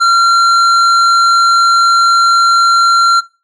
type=tone with tanh clipping; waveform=sine; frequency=1372 Hz; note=F6; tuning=31 cents flat; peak=-8 dBFS; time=0-3.21 s; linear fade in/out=20 ms; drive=14 dB; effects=noise-tail reverb RT60 0.3 s tail -20 dB re dry + low-pass 8000 Hz 12 dB/octave